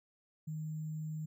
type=tone with sample-and-hold; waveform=sine; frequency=155.56 Hz; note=D#3; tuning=in tune; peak=-37 dBFS; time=0.47-1.26 s; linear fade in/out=10 ms; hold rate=7350 Hz; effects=none